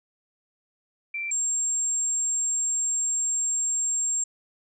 sine tone pair in turn, 2349 / 7458 Hz, D7 / A#8, 0 / 0 cents, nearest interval octave + minor sixth, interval 2000 cents, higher second, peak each -28 / -23 dBFS, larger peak second, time 1.14-1.31 / 1.31-4.24 s, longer second, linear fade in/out 5 ms, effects none

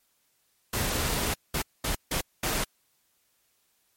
pink noise bursts at uneven times, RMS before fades -28 dBFS, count 5, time 0.73-1.34 / 1.54-1.62 / 1.84-1.95 / 2.11-2.21 / 2.43-2.64 s, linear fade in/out 5 ms, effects white hiss -70 dBFS RMS until 3.96 s + MP3 64 kbps

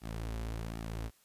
sawtooth tone with flanger, 55.7 Hz, A1, 22 cents sharp, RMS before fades -39 dBFS, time 0.01-1.11 s, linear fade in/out 50 ms, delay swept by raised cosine 1.9 to 6.5 ms, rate 1.3 Hz, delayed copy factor -0.6, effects white hiss -67 dBFS RMS until 1.24 s + resampled to 32000 Hz

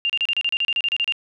sine tone bursts, 2794 Hz, F7, in tune, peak -18 dBFS, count 14, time 0.05-1.123 s, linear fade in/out 0 ms, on 46 ms, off 33 ms, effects none

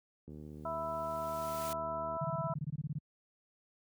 click train, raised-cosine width 3 ms, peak -35 dBFS, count 144, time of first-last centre 0.28-2.167 s, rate 75.8 Hz
white noise with exponential growth, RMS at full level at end -43 dBFS, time 0.3-1.73 s, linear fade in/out 1 ms, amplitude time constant 310 ms
harmonic tone, 330 Hz, E4, 2 cents sharp, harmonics 2 / 3 / 4, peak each -38 / -40 / -41 dBFS, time 0.65-2.54 s, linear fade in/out 5 ms
sine tone bursts, 148.8 Hz, D3, 23 cents sharp, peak -33 dBFS, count 14, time 2.21-2.986 s, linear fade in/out 5 ms, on 35 ms, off 22 ms
effects high-pass 80 Hz 12 dB/octave

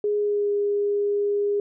sine tone with pitch glide, 415.3 to 408.4 Hz, G#4 to G#4, 0 to -29 cents, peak -20 dBFS, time 0.04-1.6 s, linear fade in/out 2 ms, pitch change -29 cents, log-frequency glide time 0.17-0.51 s, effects none

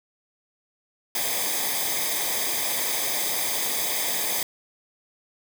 white noise with comb filter, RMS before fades -26 dBFS, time 1.15-4.43 s, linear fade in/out 2 ms, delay 0.71 ms, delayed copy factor -0.75, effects none

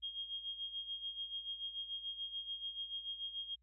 sine tone with tremolo, 3245 Hz, G#7, 41 cents flat, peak -38 dBFS, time 0.02-3.56 s, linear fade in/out 20 ms, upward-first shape sine, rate 6.9 Hz, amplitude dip 70%, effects added 60 Hz sine -70 dBFS peak until 3.62 s

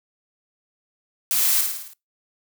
blue noise with echo, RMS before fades -21 dBFS, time 1.31-1.61 s, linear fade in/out 0 ms, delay 54 ms, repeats 6, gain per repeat -4 dB, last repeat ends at 1.934 s, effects noise-tail reverb RT60 0.2 s tail -23 dB re dry

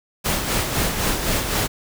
pink noise with tremolo, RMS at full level -20 dBFS, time 0.24-1.68 s, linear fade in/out 20 ms, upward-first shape sine, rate 3.9 Hz, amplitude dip 50%, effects none

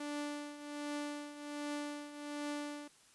sawtooth tone with tremolo, 292.9 Hz, D4, 5 cents flat, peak -33 dBFS, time 0-2.88 s, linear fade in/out 5 ms, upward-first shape triangle, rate 1.3 Hz, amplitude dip 75%, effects white hiss -64 dBFS RMS until 3.14 s + resampled to 24000 Hz

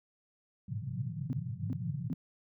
pink band-pass noise, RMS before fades -37 dBFS, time 0.68-2.14 s, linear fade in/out 5 ms, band 100 to 180 Hz, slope 96 dB/octave
sine tone bursts, 253.2 Hz, B3, 43 cents sharp, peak -34 dBFS, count 3, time 1.3-2.13 s, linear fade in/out 0 ms, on 30 ms, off 370 ms
effects none

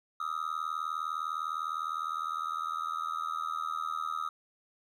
triangle tone with amplitude modulation, 1263 Hz, D#6, 26 cents sharp, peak -26 dBFS, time 0.2-4.29 s, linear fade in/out 5 ms, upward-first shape sine, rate 79.8 Hz, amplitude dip 100%, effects none

